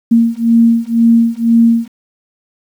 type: beating tone pair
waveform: sine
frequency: 230 / 232 Hz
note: A#3 / A#3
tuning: -23 / -8 cents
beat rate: 2 Hz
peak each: -10 dBFS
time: 0.11-1.88 s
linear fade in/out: 10 ms
effects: 7-bit